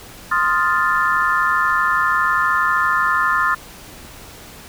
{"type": "chord", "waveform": "sine", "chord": "F dominant seventh", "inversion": "second", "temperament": "equal", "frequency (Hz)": [1046.5, 1244.5, 1396.9, 1760], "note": ["C6", "Eb6", "F6", "A6"], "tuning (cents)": [0, 0, 0, 0], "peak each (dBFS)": -20, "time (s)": [0.31, 3.55], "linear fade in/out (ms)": 10, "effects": ["pink hiss -39 dBFS RMS until 4.68 s"]}